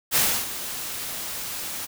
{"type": "noise with ADSR envelope", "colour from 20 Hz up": "white", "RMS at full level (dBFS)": -19, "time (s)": [0.11, 1.87], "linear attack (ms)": 49, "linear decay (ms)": 300, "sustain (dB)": -13, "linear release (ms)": 26, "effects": []}